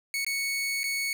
sawtooth tone with dropouts, 2217 Hz, C#7, in tune, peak -24 dBFS, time 0.14-1.13 s, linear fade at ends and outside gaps 1 ms, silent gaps 0.247-0.265 / 0.833-0.84 s, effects none

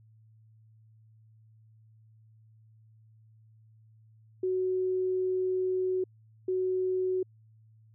sine tone bursts at uneven times, 371.4 Hz, F#4, 7 cents sharp, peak -26 dBFS, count 2, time 4.43-6.04 / 6.48-7.23 s, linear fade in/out 5 ms, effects added 110 Hz sine -56 dBFS peak until 7.94 s

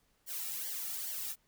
blue noise with flanger, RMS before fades -39 dBFS, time 0.26-1.36 s, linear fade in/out 50 ms, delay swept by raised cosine 0.77 to 1.97 ms, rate 2.4 Hz, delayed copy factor -0.75, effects pink hiss -73 dBFS RMS until 1.47 s

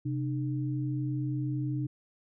sine tone pair together, 130.81 / 302.1 Hz, C3 / D4, 0 / +49 cents, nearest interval octave + major second, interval 1449 cents, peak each -30 / -34 dBFS, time 0.05-1.87 s, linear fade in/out 10 ms, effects none

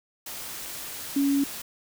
sine tone in noise, 279.3 Hz, C#4, 13 cents sharp, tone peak -20 dBFS, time 1.16-1.44 s, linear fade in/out 5 ms, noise white, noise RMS -37 dBFS, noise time 0.26-1.62 s, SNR +14 dB, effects none

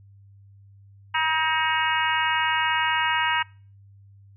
harmonic tone with a mistuned harmonic, 317.8 Hz, D#4, 37 cents sharp, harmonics 3 / 4 / 5 / 6 / 7 / 8 / 9, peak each -24 / -30 / -28 / -29 / -31 / -33 / -29 dBFS, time 1.14-3.43 s, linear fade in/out 10 ms, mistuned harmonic 6, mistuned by -28 cents, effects noise-tail reverb RT60 0.4 s tail -24 dB re dry + added 99 Hz sine -48 dBFS peak until 4.36 s

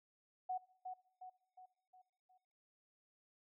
sine tone with echo, 740 Hz, F#5, in tune, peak -37 dBFS, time 0.49-0.58 s, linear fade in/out 10 ms, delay 360 ms, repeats 5, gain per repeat -6 dB, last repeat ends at 2.38 s, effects noise-tail reverb RT60 1.0 s tail -22 dB re dry

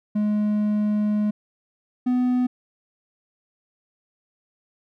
triangle tone pair in turn, 210 / 249.7 Hz, G#3 / B3, +19 / +19 cents, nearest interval minor third, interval 300 cents, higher second, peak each -17 / -16 dBFS, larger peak second, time 0.15-1.31 / 2.06-2.47 s, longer first, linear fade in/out 10 ms, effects none

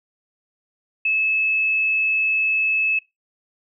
sine tone, 2600 Hz, E7, 24 cents flat, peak -17 dBFS, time 1.05-2.99 s, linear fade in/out 5 ms, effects noise-tail reverb RT60 0.2 s tail -21 dB re dry

